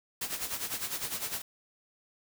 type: noise with tremolo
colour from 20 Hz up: white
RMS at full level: -33 dBFS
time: 0.21-1.42 s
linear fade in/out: 5 ms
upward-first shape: sine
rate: 9.9 Hz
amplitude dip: 70%
effects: none